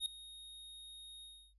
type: tone with ADSR envelope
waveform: square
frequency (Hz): 3729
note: A#7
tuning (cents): 0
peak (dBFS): -33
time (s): 0-1.54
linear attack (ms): 59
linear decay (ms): 3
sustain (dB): -18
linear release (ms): 310
effects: added 50 Hz sine -66 dBFS peak until 1.58 s + resampled to 32000 Hz